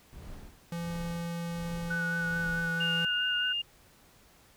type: noise with tremolo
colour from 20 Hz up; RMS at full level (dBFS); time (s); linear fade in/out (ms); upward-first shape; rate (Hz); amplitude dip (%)
brown; -43; 0.13-2.79; 0; sine; 1.4; 100
type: tone with pitch glide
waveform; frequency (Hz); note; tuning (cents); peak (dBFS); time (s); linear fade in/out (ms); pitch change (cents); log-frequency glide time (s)
square; 170 to 167.66; F3 to E3; -46 to +30; -34; 0.72-3.05; 2; -24; 2.07-2.72
type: tone with vibrato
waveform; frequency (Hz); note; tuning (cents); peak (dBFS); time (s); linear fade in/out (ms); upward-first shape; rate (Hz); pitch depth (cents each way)
sine; 1480; F#6; 0; -30; 1.9-3.53; 10; sine; 4.6; 22
type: tone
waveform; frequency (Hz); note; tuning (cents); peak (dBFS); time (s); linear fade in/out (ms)
sine; 2820; F7; +16; -29; 2.8-3.62; 10
effects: pink hiss -60 dBFS RMS until 4.56 s